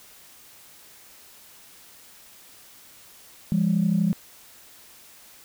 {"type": "tone pair together", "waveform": "sine", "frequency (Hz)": [170.93, 203.2], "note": ["F3", "G#3"], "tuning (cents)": [-37, -38], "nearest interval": "minor third", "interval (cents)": 299, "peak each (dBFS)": -21, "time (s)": [3.52, 4.13], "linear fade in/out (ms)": 0, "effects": ["tanh soft clip ceiling -12 dBFS", "white hiss -50 dBFS RMS until 5.44 s"]}